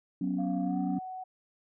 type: chord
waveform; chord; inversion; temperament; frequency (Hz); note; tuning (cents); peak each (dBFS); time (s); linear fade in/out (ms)
sine; F# suspended fourth; none; equal; 185 / 246.9 / 277.2; F#3 / B3 / C#4; 0 / 0 / 0; -31 / -34 / -31; 0.21-0.99; 5
type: tone with pitch glide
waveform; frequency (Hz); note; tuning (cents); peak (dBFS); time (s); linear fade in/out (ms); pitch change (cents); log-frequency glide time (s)
sine; 696 to 746; F5 to F#5; -6 to +14; -37; 0.38-1.24; 10; +120; 0.63-0.77
effects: tanh soft clip ceiling -20 dBFS